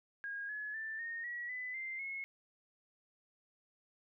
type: tone with pitch steps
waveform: sine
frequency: 1632 / 1700.3 / 1771.5 / 1845.7 / 1922.9 / 2003 / 2087 / 2175 Hz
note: G#6 / G#6 / A6 / A#6 / B6 / B6 / C7 / C#7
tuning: -31 / +40 / +11 / -18 / -47 / +24 / -5 / -33 cents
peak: -39 dBFS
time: 0.24-2.24 s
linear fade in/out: 0 ms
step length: 250 ms
effects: none

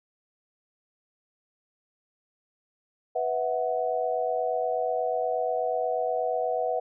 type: chord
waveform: sine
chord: B suspended fourth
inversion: none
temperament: equal with one note detuned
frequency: 493.9 / 651.7 / 740 Hz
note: B4 / E5 / F#5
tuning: 0 / -20 / 0 cents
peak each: -29 / -29 / -29 dBFS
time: 3.15-6.8 s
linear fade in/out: 10 ms
effects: none

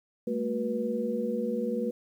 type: tone cluster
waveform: sine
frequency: 207.1 / 227.6 / 367.9 / 486.3 Hz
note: G#3 / A#3 / F#4 / B4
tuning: -5 / -41 / -10 / -27 cents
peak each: -36 / -31 / -37 / -31 dBFS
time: 0.27-1.91 s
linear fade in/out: 5 ms
effects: 10-bit

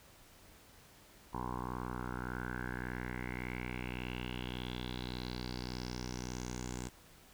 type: tone with low-pass filter sweep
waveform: 10% pulse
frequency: 61.74 Hz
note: B1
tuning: in tune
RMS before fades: -41 dBFS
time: 1.33-6.89 s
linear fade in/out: 10 ms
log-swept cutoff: 990 to 7600 Hz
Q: 5.6
effects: pink hiss -60 dBFS RMS until 7.33 s

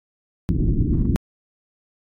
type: low-pass noise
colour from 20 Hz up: pink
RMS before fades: -19 dBFS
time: 0.49-1.16 s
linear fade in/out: 0 ms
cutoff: 330 Hz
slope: 48 dB/octave
effects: AAC 48 kbps

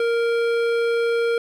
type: tone with hard clipping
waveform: triangle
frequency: 466.2 Hz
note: A#4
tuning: in tune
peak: -20 dBFS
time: 0-1.38 s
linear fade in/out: 2 ms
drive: 17 dB
effects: none

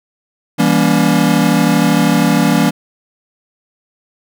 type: chord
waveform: square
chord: E diminished seventh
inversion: none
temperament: just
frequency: 164.81 / 197.78 / 237.3 / 284.8 Hz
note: E3 / G3 / Bb3 / Db4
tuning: 0 / +16 / +31 / +47 cents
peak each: -16 dBFS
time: 0.58-2.71 s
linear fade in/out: 20 ms
effects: none

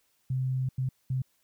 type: tone bursts at uneven times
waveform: sine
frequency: 130 Hz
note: C3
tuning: 11 cents flat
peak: -26 dBFS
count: 3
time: 0.3-0.69 / 0.78-0.89 / 1.1-1.22 s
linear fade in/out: 5 ms
effects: white hiss -71 dBFS RMS until 1.43 s

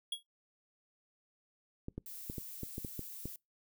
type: tone with exponential decay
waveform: square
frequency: 3322 Hz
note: G#7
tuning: in tune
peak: -32 dBFS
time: 0.12-0.23 s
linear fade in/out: 5 ms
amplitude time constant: 22 ms
type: clicks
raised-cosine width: 3 ms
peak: -27 dBFS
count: 9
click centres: 1.884 / 1.98 / 2.299 / 2.382 / 2.633 / 2.781 / 2.848 / 2.993 / 3.256 s
type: noise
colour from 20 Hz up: violet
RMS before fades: -47 dBFS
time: 2.06-3.36 s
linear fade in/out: 2 ms
effects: noise-tail reverb RT60 0.2 s tail -25 dB re dry

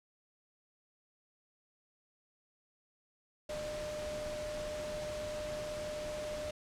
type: tone in noise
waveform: sine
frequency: 604 Hz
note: D5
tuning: 48 cents sharp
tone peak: -38 dBFS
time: 3.49-6.51 s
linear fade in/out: 5 ms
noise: pink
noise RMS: -45 dBFS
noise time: 3.49-6.51 s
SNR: +4 dB
effects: low-pass 8000 Hz 12 dB/octave

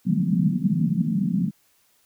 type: band-pass noise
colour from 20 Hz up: pink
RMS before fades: -22 dBFS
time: 0.05-1.51 s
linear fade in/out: 20 ms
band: 160 to 220 Hz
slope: 48 dB/octave
effects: white hiss -63 dBFS RMS until 2.05 s

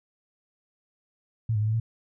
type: tone with pitch steps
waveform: sine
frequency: 113 / 104.9 / 107.6 / 109.8 / 113.6 Hz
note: A2 / G#2 / A2 / A2 / A#2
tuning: +47 / +18 / -38 / -3 / -44 cents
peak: -22 dBFS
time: 1.49-1.8 s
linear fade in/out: 5 ms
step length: 62 ms
effects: none

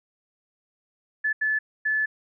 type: tone bursts at uneven times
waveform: sine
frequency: 1732 Hz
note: A6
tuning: 28 cents flat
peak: -21 dBFS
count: 3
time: 1.24-1.33 / 1.41-1.59 / 1.85-2.06 s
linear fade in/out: 10 ms
effects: none

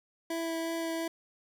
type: tone with vibrato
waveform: 25% pulse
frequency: 329.6 Hz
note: E4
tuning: in tune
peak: -28 dBFS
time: 0.3-1.08 s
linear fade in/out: 5 ms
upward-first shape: sine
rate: 2.8 Hz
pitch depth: 9 cents each way
effects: none

